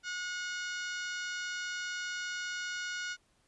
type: harmonic tone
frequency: 725 Hz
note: F#5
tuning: 35 cents flat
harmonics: 2 / 3 / 4 / 5 / 6 / 7 / 8 / 9 / 10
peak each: -37 / -46 / -45 / -49 / -48 / -51 / -48 / -56 / -52 dBFS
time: 0.03-3.17 s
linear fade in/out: 50 ms
effects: pink hiss -71 dBFS RMS until 3.47 s + resampled to 24000 Hz